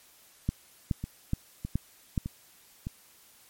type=two click trains; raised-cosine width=5 ms; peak=-14 / -21 dBFS; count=5 / 4; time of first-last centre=0.49-2.178 / 1.04-2.869 s; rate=2.37 / 1.64 Hz; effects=white hiss -58 dBFS RMS until 3.49 s + MP3 64 kbps